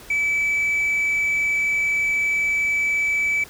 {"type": "tone with frequency modulation", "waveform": "sine", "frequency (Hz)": 2302, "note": "D7", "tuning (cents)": -35, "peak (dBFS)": -16, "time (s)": [0.1, 3.44], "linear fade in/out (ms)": 5, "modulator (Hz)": 40.4, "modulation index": 0.36, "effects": ["tanh soft clip ceiling -17 dBFS", "pink hiss -43 dBFS RMS until 3.49 s"]}